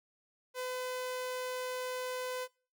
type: tone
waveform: sawtooth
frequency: 506 Hz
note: B4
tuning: 42 cents sharp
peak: -32 dBFS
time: 0.54-2.48 s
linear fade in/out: 50 ms
effects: noise-tail reverb RT60 0.4 s tail -24 dB re dry